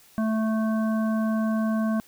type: harmonic tone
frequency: 220 Hz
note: A3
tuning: in tune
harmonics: 1 / 3 / 5 / 7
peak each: -22 / -32 / -36 / -39 dBFS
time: 0.18-2 s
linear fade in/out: 0 ms
effects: white hiss -55 dBFS RMS until 2.07 s